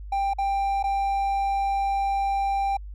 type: tone with dropouts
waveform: triangle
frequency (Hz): 790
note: G5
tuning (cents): +13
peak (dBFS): -20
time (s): 0.12-2.77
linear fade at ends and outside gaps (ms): 5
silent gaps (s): 0.336-0.384 / 0.828-0.839
effects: added 50 Hz sine -35 dBFS peak until 2.94 s